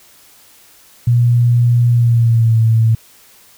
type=tone with pitch glide; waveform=sine; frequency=120 to 112.61 Hz; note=B2 to A2; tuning=-49 to +41 cents; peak=-8 dBFS; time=1.07-2.95 s; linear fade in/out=5 ms; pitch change=-110 cents; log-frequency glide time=1.9-2.58 s; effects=white hiss -46 dBFS RMS until 3.57 s